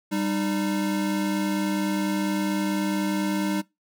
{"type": "tone pair together", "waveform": "square", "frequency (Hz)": [196.59, 306.2], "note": ["G3", "D#4"], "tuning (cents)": [5, -28], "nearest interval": "minor sixth", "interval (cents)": 767, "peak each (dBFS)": -27, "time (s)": [0.11, 3.62], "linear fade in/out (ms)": 20, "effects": ["noise-tail reverb RT60 0.2 s tail -22 dB re dry"]}